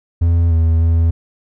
triangle tone with pitch steps, 84.5 / 81.8 / 82.8 Hz, E2 / E2 / E2, +43 / -13 / +8 cents, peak -8 dBFS, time 0.21-1.11 s, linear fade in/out 10 ms, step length 300 ms, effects none

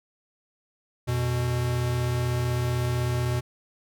square tone pair together, 86.76 / 122.7 Hz, F2 / B2, -11 / -11 cents, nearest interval tritone, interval 600 cents, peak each -32 / -25 dBFS, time 1.07-3.41 s, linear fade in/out 20 ms, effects none

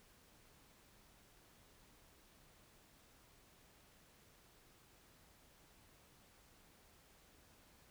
silence, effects pink hiss -67 dBFS RMS until 7.9 s

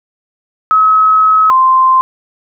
sine tone pair in turn, 1282 / 1042.9 Hz, E6 / C6, -49 / -6 cents, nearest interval major third, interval 357 cents, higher first, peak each -5 dBFS, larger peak neither, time 0.71-1.5 / 1.5-2.01 s, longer first, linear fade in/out 0 ms, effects none

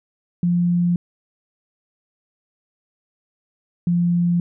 sine tone pair in turn, 174.61 / 173.6 Hz, F3 / F3, 0 / -10 cents, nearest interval unison, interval 10 cents, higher first, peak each -15 dBFS, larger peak neither, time 0.43-0.96 / 3.87-4.4 s, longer neither, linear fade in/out 2 ms, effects none

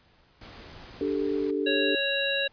pink noise, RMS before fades -46 dBFS, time 0.41-1.51 s, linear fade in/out 5 ms
sine chord, D suspended fourth, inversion none, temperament equal, 293.7 / 392 / 440 Hz, D4 / G4 / A4, 0 / 0 / 0 cents, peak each -29 / -29 / -30 dBFS, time 1.01-1.95 s, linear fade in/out 2 ms
harmonic tone, 554 Hz, C#5, 1 cent flat, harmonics 1 / 3 / 5 / 7, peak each -30 / -30 / -30 / -30 dBFS, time 1.66-2.48 s, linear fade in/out 10 ms
effects pink hiss -61 dBFS RMS until 2.52 s + resampled to 11025 Hz

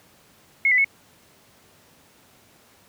sine tone with pitch steps, 2171 / 2001 / 2196 Hz, C#7 / B6 / C#7, -37 / +22 / -17 cents, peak -15 dBFS, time 0.65-0.845 s, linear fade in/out 2 ms, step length 65 ms, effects pink hiss -55 dBFS RMS until 2.88 s + high-pass 100 Hz 12 dB/octave

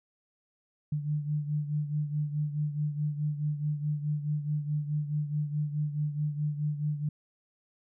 sine beating tone pair, 148.3 / 153 Hz, D3 / D#3, +17 / -29 cents, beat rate 4.7 Hz, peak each -29 / -35 dBFS, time 0.92-7.09 s, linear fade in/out 5 ms, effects none

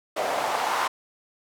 white noise with band-pass filter sweep, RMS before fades -26 dBFS, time 0.16-0.88 s, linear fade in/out 10 ms, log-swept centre 620 to 1000 Hz, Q 2.6, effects none

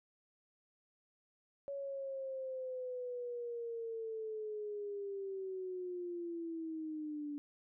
sine linear sweep, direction down, 561 to 288.7 Hz, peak -39 dBFS, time 1.68-7.38 s, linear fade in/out 0 ms, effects none

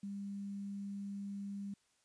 sine tone with quantisation, 199.8 Hz, G3, 33 cents sharp, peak -40 dBFS, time 0.03-1.74 s, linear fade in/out 5 ms, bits 11, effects white hiss -75 dBFS RMS until 2.04 s + resampled to 22050 Hz

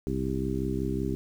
harmonic tone with a mistuned harmonic, 65.41 Hz, C2, in tune, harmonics 1 / 2 / 3 / 4 / 5 / 6, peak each -34 / -34 / -34 / -34 / -34 / -34 dBFS, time 0.07-1.15 s, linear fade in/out 0 ms, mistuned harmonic 1, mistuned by -110 cents, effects 9-bit

